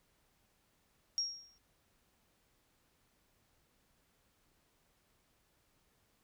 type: tone with exponential decay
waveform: sine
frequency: 5588 Hz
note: F8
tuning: in tune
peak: -29 dBFS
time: 1.18-1.58 s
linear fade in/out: 0 ms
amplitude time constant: 86 ms
effects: pink hiss -74 dBFS RMS until 6.23 s